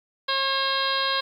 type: harmonic tone with a mistuned harmonic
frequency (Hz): 540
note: C#5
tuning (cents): -45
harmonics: 1 / 2 / 3 / 4 / 5 / 6 / 7 / 8 / 9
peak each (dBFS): -32 / -27 / -29 / -37 / -35 / -30 / -31 / -30 / -36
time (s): 0.28-1.21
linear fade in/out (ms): 10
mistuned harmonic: 8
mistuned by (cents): -75
effects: 9-bit